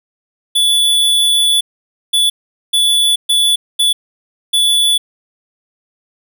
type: tone bursts at uneven times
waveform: square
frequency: 3449 Hz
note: A7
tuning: 35 cents flat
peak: -10 dBFS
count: 6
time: 0.55-1.61 / 2.13-2.3 / 2.73-3.16 / 3.29-3.56 / 3.79-3.93 / 4.53-4.98 s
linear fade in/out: 10 ms
effects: none